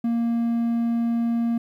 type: tone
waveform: triangle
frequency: 233.1 Hz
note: A#3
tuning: in tune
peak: -18 dBFS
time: 0.04-1.58 s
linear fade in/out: 5 ms
effects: 10-bit